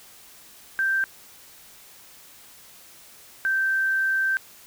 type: tone pair in turn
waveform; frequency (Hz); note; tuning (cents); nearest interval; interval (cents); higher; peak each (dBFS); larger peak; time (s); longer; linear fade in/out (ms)
sine; 1568 / 1560; G6 / G6; 0 / -9; unison; 9; first; -20; neither; 0.79-1.04 / 3.45-4.37; second; 0
effects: white hiss -49 dBFS RMS until 4.66 s